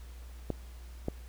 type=clicks; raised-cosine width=2 ms; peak=-18 dBFS; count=2; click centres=0.503 / 1.084 s; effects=added 60 Hz sine -44 dBFS peak until 1.28 s + pink hiss -58 dBFS RMS until 1.28 s